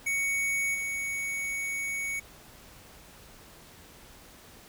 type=tone with level steps; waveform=square; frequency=2230 Hz; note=C#7; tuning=10 cents sharp; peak=-27 / -31 dBFS; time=0.06-2.2 s; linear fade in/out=10 ms; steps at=0.74 s; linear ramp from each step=10 ms; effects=pink hiss -52 dBFS RMS until 4.68 s